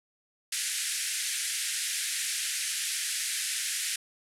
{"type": "band-pass noise", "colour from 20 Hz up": "white", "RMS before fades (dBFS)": -32, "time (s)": [0.52, 3.96], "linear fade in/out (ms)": 5, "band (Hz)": [1600, 11000], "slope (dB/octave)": 48, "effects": []}